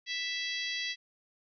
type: harmonic tone with a mistuned harmonic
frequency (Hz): 659.3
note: E5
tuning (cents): 0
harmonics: 3 / 4 / 5 / 6 / 7 / 8 / 9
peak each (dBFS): -37 / -41 / -38 / -41 / -41 / -48 / -48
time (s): 0.06-0.96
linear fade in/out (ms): 50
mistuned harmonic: 7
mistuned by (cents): +15
effects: none